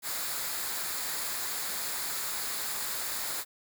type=noise with comb filter; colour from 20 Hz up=white; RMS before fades=-34 dBFS; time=0.02-3.45 s; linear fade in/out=50 ms; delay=0.34 ms; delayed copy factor=-0.5; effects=none